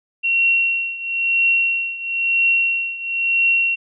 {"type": "tone with tremolo", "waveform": "sine", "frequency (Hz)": 2734, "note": "F7", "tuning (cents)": -37, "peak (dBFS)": -12, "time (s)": [0.23, 3.76], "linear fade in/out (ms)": 20, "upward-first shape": "triangle", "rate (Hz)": 1, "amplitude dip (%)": 85, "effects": []}